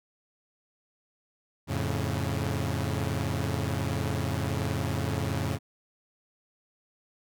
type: chord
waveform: sawtooth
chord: F augmented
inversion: none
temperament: equal with one note detuned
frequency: 87.31 / 108.67 / 138.59 Hz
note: F2 / A2 / C#3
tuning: 0 / -21 / 0 cents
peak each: -28 dBFS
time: 1.67-5.59 s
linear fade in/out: 50 ms
effects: none